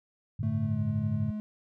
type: chord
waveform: sine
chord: G suspended second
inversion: none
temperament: equal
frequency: 98 / 110 / 146.83 Hz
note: G2 / A2 / D3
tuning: 0 / 0 / 0 cents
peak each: -34 / -30 / -33 dBFS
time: 0.39-1.31 s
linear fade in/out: 10 ms
type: tone with pitch glide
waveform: triangle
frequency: 220 to 212.4 Hz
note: A3 to G#3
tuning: 0 to +39 cents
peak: -30 dBFS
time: 0.43-1.4 s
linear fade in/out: 0 ms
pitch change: -61 cents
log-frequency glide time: 0.61-0.8 s
effects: none